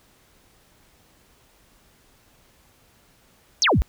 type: exponential sweep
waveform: sine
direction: down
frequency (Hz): 6520 to 37.36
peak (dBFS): -15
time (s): 3.62-3.82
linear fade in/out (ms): 0
effects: pink hiss -58 dBFS RMS until 3.88 s